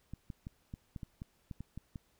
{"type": "clicks", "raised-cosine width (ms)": 5, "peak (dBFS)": -30, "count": 11, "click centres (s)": [0.136, 0.302, 0.469, 0.739, 0.962, 1.032, 1.219, 1.512, 1.606, 1.776, 1.958], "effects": ["pink hiss -72 dBFS RMS until 2.19 s"]}